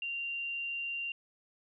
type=tone; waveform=sine; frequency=2773 Hz; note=F7; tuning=13 cents flat; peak=-34 dBFS; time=0.02-1.12 s; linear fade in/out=2 ms; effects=none